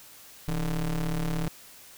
square ring-modulated tone, 73.42 Hz, D2, in tune, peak -24 dBFS, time 0.48-1.48 s, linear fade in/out 0 ms, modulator 91.8 Hz, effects white hiss -50 dBFS RMS until 1.97 s

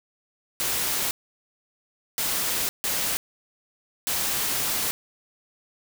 white noise bursts at uneven times, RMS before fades -26 dBFS, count 4, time 0.6-1.11 / 2.18-2.69 / 2.84-3.17 / 4.07-4.91 s, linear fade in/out 0 ms, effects none

